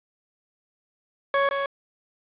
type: tone with echo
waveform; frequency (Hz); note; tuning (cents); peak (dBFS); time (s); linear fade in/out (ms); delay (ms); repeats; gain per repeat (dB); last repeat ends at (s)
20% pulse; 556; C#5; +5; -14; 1.34-1.49; 2; 170; 1; -5; 1.66
effects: resampled to 8000 Hz + 7-bit